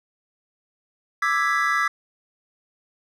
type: chord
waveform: triangle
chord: E dominant seventh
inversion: third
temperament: equal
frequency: 1174.7 / 1318.5 / 1661.2 / 1975.5 Hz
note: D6 / E6 / G#6 / B6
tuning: 0 / 0 / 0 / 0 cents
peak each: -23 dBFS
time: 1.22-1.88 s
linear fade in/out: 5 ms
effects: none